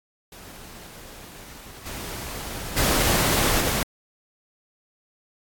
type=noise with level steps; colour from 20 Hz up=pink; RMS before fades=-43 / -34 / -21 / -24 dBFS; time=0.32-3.83 s; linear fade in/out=2 ms; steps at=1.85 / 2.76 / 3.6 s; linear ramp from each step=20 ms; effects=AAC 64 kbps